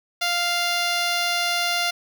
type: tone with notch filter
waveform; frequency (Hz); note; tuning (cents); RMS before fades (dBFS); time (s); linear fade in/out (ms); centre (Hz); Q
5% pulse; 698; F5; -1; -23; 0.21-1.91; 10; 7900; 0.88
effects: none